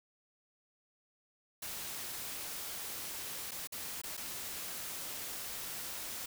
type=noise with dropouts; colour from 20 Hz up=white; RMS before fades=-42 dBFS; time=1.62-6.26 s; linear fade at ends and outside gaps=5 ms; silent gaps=3.51-3.516 / 3.673-3.721 / 4.017-4.035 / 4.169-4.175 s; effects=none